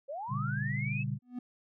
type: linear sweep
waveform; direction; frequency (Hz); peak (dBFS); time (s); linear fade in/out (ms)
sine; up; 520 to 2644; -36; 0.08-1.04; 20
type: chord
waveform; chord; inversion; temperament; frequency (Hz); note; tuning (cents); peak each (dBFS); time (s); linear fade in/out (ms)
sine; G diminished; first; just; 117.6 / 141.12 / 196; Bb2 / Db3 / G3; +16 / +31 / 0; -35 / -34 / -38; 0.28-1.19; 50
type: tone with exponential growth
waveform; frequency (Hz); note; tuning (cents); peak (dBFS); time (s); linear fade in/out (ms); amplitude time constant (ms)
triangle; 246.9; B3; 0; -30; 1.22-1.39; 5; 36
effects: none